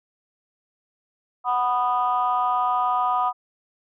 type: chord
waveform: sine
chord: B major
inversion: second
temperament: just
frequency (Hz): 740.8 / 987.8 / 1234.7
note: F#5 / B5 / D#6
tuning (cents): +2 / 0 / -14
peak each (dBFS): -23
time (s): 1.44-3.33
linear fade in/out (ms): 50
effects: tanh soft clip ceiling -11 dBFS